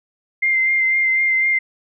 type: tone with vibrato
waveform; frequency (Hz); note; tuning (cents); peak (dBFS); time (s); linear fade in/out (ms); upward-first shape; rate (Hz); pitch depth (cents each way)
sine; 2093; C7; 0; -14; 0.42-1.59; 10; sine; 4; 20
effects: none